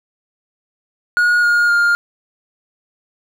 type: tone with pitch steps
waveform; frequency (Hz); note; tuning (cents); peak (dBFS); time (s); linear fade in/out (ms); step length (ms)
triangle; 1444 / 1425.8 / 1407.8; F#6 / F6 / F6; -43 / +35 / +13; -9; 1.17-1.95; 0; 260
effects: none